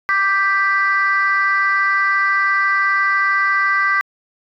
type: chord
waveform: sine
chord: G major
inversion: second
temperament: equal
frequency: 1174.7 / 1568 / 1975.5 Hz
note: D6 / G6 / B6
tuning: 0 / 0 / 0 cents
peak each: -17 dBFS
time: 0.09-4.01 s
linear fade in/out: 0 ms
effects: tanh soft clip ceiling -7 dBFS